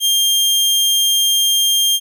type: tone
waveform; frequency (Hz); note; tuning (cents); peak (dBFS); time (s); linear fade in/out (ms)
sawtooth; 3200; G7; +35; -9; 0-2; 50
effects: none